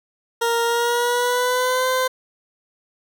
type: tone with pitch glide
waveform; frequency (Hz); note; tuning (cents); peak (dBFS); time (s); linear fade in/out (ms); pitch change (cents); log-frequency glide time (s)
20% pulse; 466.2 to 514.3; A#4 to C5; 0 to -30; -13; 0.41-2.08; 10; +170; 0.64-1.87
effects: none